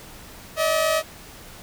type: tone pair together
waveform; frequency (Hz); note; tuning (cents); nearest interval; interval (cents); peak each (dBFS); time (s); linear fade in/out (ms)
sawtooth; 587.3 / 636.1; D5 / D#5; 0 / +38; minor second; 138; -22 / -16; 0.56-1.03; 50
effects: pink hiss -43 dBFS RMS until 1.62 s